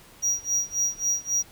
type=tone with tremolo; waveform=triangle; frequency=5750 Hz; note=F8; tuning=50 cents sharp; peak=-19 dBFS; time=0.22-1.43 s; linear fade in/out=20 ms; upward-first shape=sine; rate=3.7 Hz; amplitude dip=95%; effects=pink hiss -51 dBFS RMS until 1.51 s